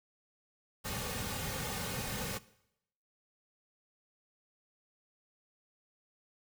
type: noise with comb filter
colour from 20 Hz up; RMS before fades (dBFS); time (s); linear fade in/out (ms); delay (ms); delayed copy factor
pink; -38; 0.84-2.39; 20; 3; -0.7
effects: noise-tail reverb RT60 0.8 s tail -19 dB re dry